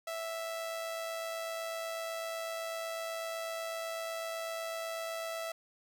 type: tone with amplitude modulation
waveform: sawtooth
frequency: 659.3 Hz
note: E5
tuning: in tune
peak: -31 dBFS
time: 0.07-5.52 s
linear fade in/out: 5 ms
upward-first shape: sine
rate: 108 Hz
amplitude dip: 35%
effects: none